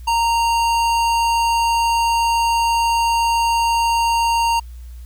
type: tone with low-pass filter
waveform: square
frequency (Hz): 927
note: A#5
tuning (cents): -10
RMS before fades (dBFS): -17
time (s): 0.07-4.6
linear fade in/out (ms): 10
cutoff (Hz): 12000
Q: 0.52
effects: added 60 Hz sine -32 dBFS peak until 5.05 s + white hiss -54 dBFS RMS until 5.05 s